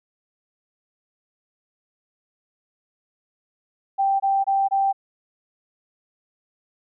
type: tone bursts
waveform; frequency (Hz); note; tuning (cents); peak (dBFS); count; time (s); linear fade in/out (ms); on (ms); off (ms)
sine; 784; G5; 0; -17; 4; 3.98-4.929; 20; 220; 23
effects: none